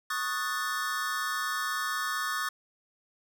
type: chord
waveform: square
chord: D# half-diminished seventh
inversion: third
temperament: equal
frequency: 1108.7 / 1244.5 / 1480 / 1760 Hz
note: C#6 / D#6 / F#6 / A6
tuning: 0 / 0 / 0 / 0 cents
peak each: -37 / -35 / -37 / -35 dBFS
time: 0.1-2.49 s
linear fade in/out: 5 ms
effects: none